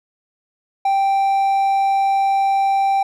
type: tone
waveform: triangle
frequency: 784 Hz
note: G5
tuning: in tune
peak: -12 dBFS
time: 0.85-3.03 s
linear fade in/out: 5 ms
effects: none